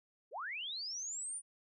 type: linear sweep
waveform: sine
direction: up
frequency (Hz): 363.5 to 9560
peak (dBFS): -39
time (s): 0.31-1.42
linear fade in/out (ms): 50
effects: none